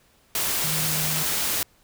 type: tone in noise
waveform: sine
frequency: 155.56 Hz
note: D#3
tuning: in tune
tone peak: -30 dBFS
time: 0.64-1.23 s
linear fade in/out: 2 ms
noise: white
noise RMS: -25 dBFS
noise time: 0.35-1.63 s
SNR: -8 dB
effects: pink hiss -60 dBFS RMS until 1.83 s